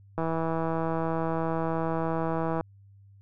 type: click train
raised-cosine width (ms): 1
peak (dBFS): -16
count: 397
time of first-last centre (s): 0.18-2.609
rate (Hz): 163
effects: added 99 Hz sine -51 dBFS peak until 3.21 s